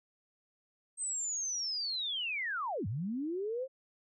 sine linear two-way sweep, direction down then up, 8372 to 90.3 to 542 Hz, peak -33 dBFS, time 0.97-3.68 s, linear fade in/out 50 ms, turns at 2.87 s, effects none

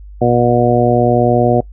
harmonic tone, 120.7 Hz, B2, 39 cents flat, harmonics 1 / 2 / 3 / 4 / 5 / 6, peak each -16 / -16 / -16 / -16 / -16 / -16 dBFS, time 0.21-1.61 s, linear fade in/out 10 ms, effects noise-tail reverb RT60 0.1 s tail -22 dB re dry + added 50 Hz sine -31 dBFS peak until 1.72 s

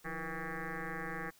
sine tone with frequency modulation, 803 Hz, G5, 41 cents sharp, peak -37 dBFS, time 0.04-1.31 s, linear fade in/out 20 ms, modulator 163 Hz, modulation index 7.1, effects white hiss -64 dBFS RMS until 1.39 s

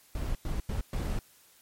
brown noise bursts at uneven times, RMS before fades -31 dBFS, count 4, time 0.15-0.35 / 0.45-0.6 / 0.69-0.81 / 0.93-1.19 s, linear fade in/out 2 ms, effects white hiss -60 dBFS RMS until 1.61 s + MP3 64 kbps

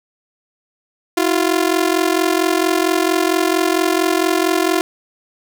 sawtooth ring-modulated tone, 346.7 Hz, F4, 13 cents flat, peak -7 dBFS, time 1.17-4.81 s, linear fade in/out 0 ms, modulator 22.2 Hz, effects none

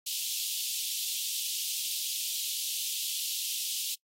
pink high-pass noise, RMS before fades -34 dBFS, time 0.06-3.95 s, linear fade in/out 10 ms, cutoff 2900 Hz, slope 48 dB/octave, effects noise-tail reverb RT60 0.1 s tail -24 dB re dry + AAC 48 kbps

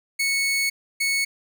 sawtooth tone pair in turn, 2209 / 2209 Hz, C#7 / C#7, -7 / -7 cents, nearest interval unison, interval 0 cents, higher neither, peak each -17 dBFS, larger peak neither, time 0.19-0.7 / 1-1.25 s, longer first, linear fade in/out 10 ms, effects none

